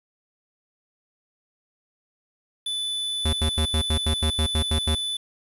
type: tone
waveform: square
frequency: 3492 Hz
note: A7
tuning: 14 cents flat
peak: -26 dBFS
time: 2.66-5.17 s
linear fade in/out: 5 ms
type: tone bursts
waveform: square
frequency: 77.78 Hz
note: D#2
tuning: in tune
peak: -21 dBFS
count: 11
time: 3.25-4.95 s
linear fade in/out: 5 ms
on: 80 ms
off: 82 ms
effects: resampled to 32000 Hz + 8-bit